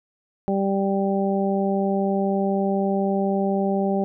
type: harmonic tone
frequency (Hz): 196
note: G3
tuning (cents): 0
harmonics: 1 / 2 / 3 / 4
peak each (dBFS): -22 / -25 / -27 / -28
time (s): 0.48-4.04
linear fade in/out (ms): 0
effects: none